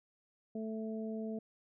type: harmonic tone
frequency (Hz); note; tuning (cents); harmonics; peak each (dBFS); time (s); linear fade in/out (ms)
220; A3; 0; 1 / 2 / 3; -38 / -43 / -47; 0.55-1.39; 5
effects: none